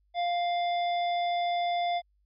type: harmonic tone with a mistuned harmonic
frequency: 698.5 Hz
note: F5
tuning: in tune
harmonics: 1 / 3 / 5 / 7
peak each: -26 / -39 / -39 / -51 dBFS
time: 0.14-2.02 s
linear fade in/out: 50 ms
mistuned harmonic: 7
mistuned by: +32 cents
effects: added 50 Hz sine -66 dBFS peak until 2.25 s